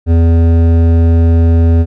triangle tone with hard clipping, 83.3 Hz, E2, 19 cents sharp, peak -7 dBFS, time 0.06-1.86 s, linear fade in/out 50 ms, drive 16 dB, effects none

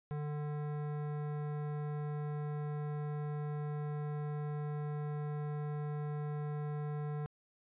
sine tone with hard clipping, 148.4 Hz, D3, 18 cents sharp, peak -38 dBFS, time 0.11-7.26 s, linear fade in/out 0 ms, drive 16 dB, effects resampled to 8000 Hz

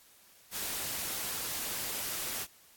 white noise, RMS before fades -36 dBFS, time 0.51-2.47 s, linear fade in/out 50 ms, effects white hiss -60 dBFS RMS until 2.76 s + AAC 64 kbps

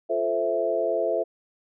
sine chord, F major seventh, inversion none, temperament equal, 349.2 / 440 / 523.3 / 659.3 Hz, F4 / A4 / C5 / E5, 0 / 0 / 0 / 0 cents, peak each -31 / -28 / -28 / -25 dBFS, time 0.09-1.24 s, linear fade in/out 20 ms, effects none

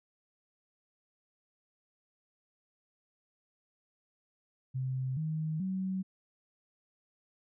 sine tone with pitch steps, 130.4 / 156.87 / 188.72 Hz, C3 / D#3 / F#3, -5 / +14 / +34 cents, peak -31 dBFS, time 4.74-6.03 s, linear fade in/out 20 ms, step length 430 ms, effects none

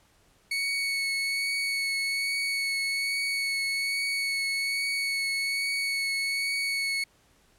30% pulse tone with vibrato, 2217 Hz, C#7, in tune, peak -24 dBFS, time 0.51-7.04 s, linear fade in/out 5 ms, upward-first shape triangle, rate 1.2 Hz, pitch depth 16 cents each way, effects pink hiss -63 dBFS RMS until 7.58 s + low-pass 12000 Hz 12 dB/octave

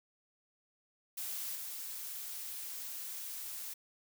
blue noise with level steps, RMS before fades -40 / -43 dBFS, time 1.17-3.74 s, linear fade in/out 10 ms, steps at 1.55 s, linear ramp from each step 10 ms, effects none

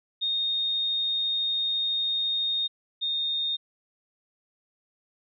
sine tone pair in turn, 3694 / 3675 Hz, A#7 / A#7, -16 / -25 cents, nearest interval unison, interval 9 cents, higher first, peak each -24 / -25 dBFS, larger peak first, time 0.21-2.68 / 3.01-3.57 s, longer first, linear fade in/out 20 ms, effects none

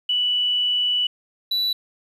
sine / triangle tone pair in turn, 2960 / 3951 Hz, F#7 / B7, 0 / 0 cents, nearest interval perfect fourth, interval 500 cents, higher second, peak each -18 / -18 dBFS, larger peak neither, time 0.09-1.07 / 1.51-1.73 s, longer first, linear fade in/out 5 ms, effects resampled to 32000 Hz + 9-bit

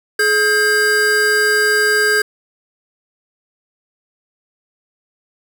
square tone pair together, 423.8 / 1600 Hz, G#4 / G6, +35 / +35 cents, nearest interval octave + major seventh, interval 2300 cents, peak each -18 / -14 dBFS, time 0.19-2.22 s, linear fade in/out 5 ms, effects none

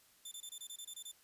15% pulse tone bursts, 3541 Hz, A7, 10 cents sharp, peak -38 dBFS, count 10, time 0.25-1.116 s, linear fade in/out 5 ms, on 65 ms, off 24 ms, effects white hiss -67 dBFS RMS until 1.23 s + resampled to 32000 Hz

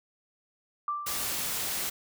sine tone with exponential decay, 1176 Hz, D6, 2 cents sharp, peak -26 dBFS, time 0.88-1.53 s, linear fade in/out 2 ms, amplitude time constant 140 ms
white noise, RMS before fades -32 dBFS, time 1.06-1.9 s, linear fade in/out 10 ms
effects none

